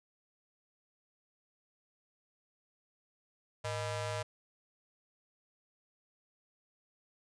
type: ring-modulated tone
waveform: sawtooth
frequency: 363.7 Hz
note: F#4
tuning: 30 cents flat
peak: -28 dBFS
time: 3.64-4.23 s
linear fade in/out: 10 ms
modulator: 257 Hz
effects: resampled to 22050 Hz